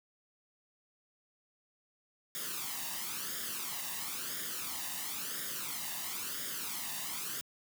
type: noise with flanger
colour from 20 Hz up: white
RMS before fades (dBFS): -39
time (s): 2.35-7.41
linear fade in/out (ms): 0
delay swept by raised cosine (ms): 0.58 to 1.08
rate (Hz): 0.98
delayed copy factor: +0.65
effects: high-pass 150 Hz 12 dB/octave